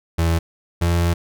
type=tone pair in turn; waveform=35% pulse; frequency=83.2 / 85.59 Hz; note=E2 / F2; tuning=+17 / -34 cents; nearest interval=unison; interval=49 cents; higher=second; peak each=-14 dBFS; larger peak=neither; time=0.18-0.39 / 0.81-1.14 s; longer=second; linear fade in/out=10 ms; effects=none